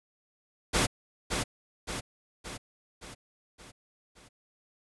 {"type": "noise with echo", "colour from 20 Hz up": "pink", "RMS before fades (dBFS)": -25, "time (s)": [0.73, 0.87], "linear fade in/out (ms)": 20, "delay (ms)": 570, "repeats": 6, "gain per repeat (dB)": -5, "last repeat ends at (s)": 4.29, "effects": ["resampled to 24000 Hz"]}